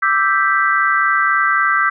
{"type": "chord", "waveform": "sine", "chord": "E minor seventh", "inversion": "third", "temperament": "equal", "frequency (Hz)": [1174.7, 1318.5, 1568, 1975.5], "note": ["D6", "E6", "G6", "B6"], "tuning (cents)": [0, 0, 0, 0], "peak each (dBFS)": [-18, -18, -16, -20], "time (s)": [0.02, 1.9], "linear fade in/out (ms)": 10, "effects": []}